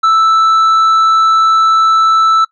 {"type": "tone with tanh clipping", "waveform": "sine", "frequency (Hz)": 1318.5, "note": "E6", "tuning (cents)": 0, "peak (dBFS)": -7, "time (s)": [0.03, 2.45], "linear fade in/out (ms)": 10, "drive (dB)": 5, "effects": ["noise-tail reverb RT60 0.1 s tail -20 dB re dry"]}